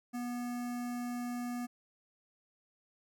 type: tone with notch filter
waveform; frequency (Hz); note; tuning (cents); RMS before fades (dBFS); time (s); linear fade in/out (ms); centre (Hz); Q
square; 243.3; B3; -26; -38; 0.13-1.67; 20; 3500; 1.2
effects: none